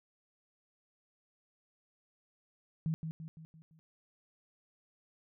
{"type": "tone with echo", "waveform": "sine", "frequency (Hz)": 160, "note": "D#3", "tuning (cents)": 49, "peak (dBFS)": -30, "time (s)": [2.86, 2.94], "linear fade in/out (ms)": 0, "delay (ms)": 170, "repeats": 5, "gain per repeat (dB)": -6, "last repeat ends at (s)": 3.79, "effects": []}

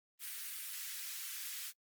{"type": "high-pass noise", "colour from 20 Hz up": "white", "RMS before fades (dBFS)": -44, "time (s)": [0.19, 1.73], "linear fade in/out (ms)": 50, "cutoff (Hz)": 1500, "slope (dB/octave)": 24, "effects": ["noise-tail reverb RT60 0.1 s tail -26 dB re dry", "Opus 32 kbps"]}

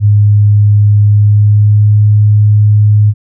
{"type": "tone with pitch glide", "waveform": "sine", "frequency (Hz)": [103.7, 105.03], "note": ["G#2", "G#2"], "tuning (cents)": [-2, 20], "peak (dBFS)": -3, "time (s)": [0, 3.14], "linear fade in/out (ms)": 50, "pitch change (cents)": 22, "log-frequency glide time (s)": [1.04, 1.98], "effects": []}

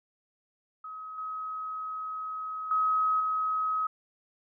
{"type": "tone with level steps", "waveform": "sine", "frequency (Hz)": 1272, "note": "D#6", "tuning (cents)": 38, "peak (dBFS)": [-38, -33, -23, -26], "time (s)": [0.84, 3.87], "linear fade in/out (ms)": 5, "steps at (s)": [1.18, 2.71, 3.2], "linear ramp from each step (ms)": 2, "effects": []}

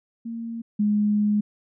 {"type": "tone pair in turn", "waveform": "sine", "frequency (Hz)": [230.1, 208.7], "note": ["A#3", "G#3"], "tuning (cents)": [-22, 9], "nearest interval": "major second", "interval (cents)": 169, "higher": "first", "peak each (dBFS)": [-29, -18], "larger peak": "second", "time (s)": [[0.25, 0.62], [0.79, 1.41]], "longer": "second", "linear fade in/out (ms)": 10, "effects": []}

